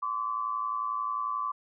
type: tone pair together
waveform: sine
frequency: 1036.8 / 1148 Hz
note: C6 / D6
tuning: -16 / -40 cents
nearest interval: major second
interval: 176 cents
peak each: -34 / -30 dBFS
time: 0.02-1.52 s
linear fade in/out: 10 ms
effects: none